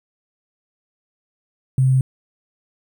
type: tone with sample-and-hold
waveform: sine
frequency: 130.81 Hz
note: C3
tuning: in tune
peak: -12 dBFS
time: 1.78-2.01 s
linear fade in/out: 2 ms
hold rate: 8820 Hz
effects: none